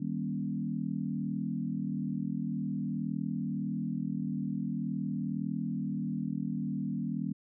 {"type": "chord", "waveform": "sine", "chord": "Eb dominant seventh", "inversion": "none", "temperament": "equal with one note detuned", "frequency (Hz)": [155.56, 196, 237.7, 277.2], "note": ["Eb3", "G3", "Bb3", "Db4"], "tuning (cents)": [0, 0, 34, 0], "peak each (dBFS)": [-37, -35, -36, -39], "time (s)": [0, 7.33], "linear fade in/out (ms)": 10, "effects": []}